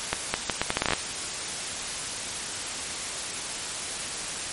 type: accelerating click train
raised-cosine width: 0.3 ms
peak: -6 dBFS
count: 12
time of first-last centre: 0.13-0.935 s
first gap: 210 ms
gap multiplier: 0.75
effects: white hiss -32 dBFS RMS until 4.52 s + MP3 48 kbps